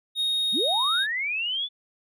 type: tone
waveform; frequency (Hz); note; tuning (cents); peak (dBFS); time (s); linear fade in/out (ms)
triangle; 3729; A#7; 0; -21; 0.15-1.07; 50
type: linear sweep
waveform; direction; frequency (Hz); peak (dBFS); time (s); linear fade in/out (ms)
sine; up; 158.9 to 3520; -25; 0.52-1.69; 50
effects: none